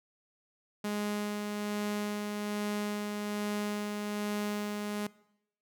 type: tone with tremolo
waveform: sawtooth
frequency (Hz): 207.7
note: G#3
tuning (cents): 0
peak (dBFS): -27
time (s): 0.84-5.07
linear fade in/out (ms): 5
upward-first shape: sine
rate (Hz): 1.2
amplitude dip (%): 30
effects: noise-tail reverb RT60 0.8 s tail -21 dB re dry